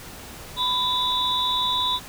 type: tone cluster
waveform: sine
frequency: 999 / 3528 / 3841 Hz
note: B5 / A7 / B7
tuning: +20 / +4 / -49 cents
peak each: -25 / -25 / -25 dBFS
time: 0.56-2 s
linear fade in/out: 50 ms
effects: pink hiss -40 dBFS RMS until 2.08 s